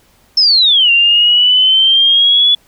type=exponential two-way sweep; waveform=sine; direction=down then up; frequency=5350 to 2759 to 3432 Hz; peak=-6 dBFS; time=0.37-2.55 s; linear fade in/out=5 ms; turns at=0.91 s; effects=pink hiss -51 dBFS RMS until 2.67 s